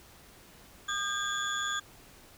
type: tone cluster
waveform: sine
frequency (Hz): 1218 / 1602 / 3350 / 3477 / 6890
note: D#6 / G6 / G#7 / A7 / A8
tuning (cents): -37 / +37 / +14 / -21 / -37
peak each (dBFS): -35 / -33 / -38 / -38 / -38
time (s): 0.88-1.8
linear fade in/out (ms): 10
effects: tanh soft clip ceiling -22 dBFS + pink hiss -55 dBFS RMS until 2.37 s